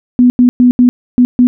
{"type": "tone bursts at uneven times", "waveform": "sine", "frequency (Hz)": 246.9, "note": "B3", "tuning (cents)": 0, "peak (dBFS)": -3, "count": 6, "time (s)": [[0.19, 0.3], [0.39, 0.49], [0.6, 0.71], [0.79, 0.89], [1.18, 1.25], [1.39, 1.47]], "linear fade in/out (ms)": 0, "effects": []}